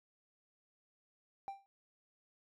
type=tone with exponential decay; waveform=triangle; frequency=787 Hz; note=G5; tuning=7 cents sharp; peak=-34 dBFS; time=1.48-1.66 s; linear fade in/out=0 ms; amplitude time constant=39 ms; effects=tanh soft clip ceiling -33 dBFS